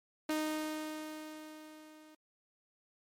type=tone with level ramp; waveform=sawtooth; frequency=309.1 Hz; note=D#4; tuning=11 cents flat; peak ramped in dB=-27 to -52 dBFS; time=0.29-2.15 s; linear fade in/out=5 ms; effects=MP3 64 kbps